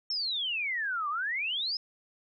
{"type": "exponential two-way sweep", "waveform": "sine", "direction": "down then up", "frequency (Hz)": [5480, 1141, 5210], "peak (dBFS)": -29, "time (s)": [0.1, 1.77], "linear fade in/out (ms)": 2, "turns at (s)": 1.09, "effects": []}